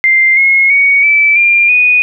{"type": "tone with pitch steps", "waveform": "sine", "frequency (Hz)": [2093, 2164, 2238, 2314, 2393, 2475], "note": ["C7", "C#7", "C#7", "D7", "D7", "D#7"], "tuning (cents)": [0, -42, 16, -26, 32, -10], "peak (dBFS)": -5, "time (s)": [0.04, 2.02], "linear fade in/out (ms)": 0, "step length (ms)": 330, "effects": []}